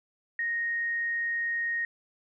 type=tone; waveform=sine; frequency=1864.7 Hz; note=A#6; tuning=in tune; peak=-27 dBFS; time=0.39-1.85 s; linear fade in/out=2 ms; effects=none